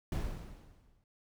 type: noise with exponential decay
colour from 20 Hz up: brown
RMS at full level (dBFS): -32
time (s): 0.12-1.04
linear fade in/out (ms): 2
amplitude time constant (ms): 200
effects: none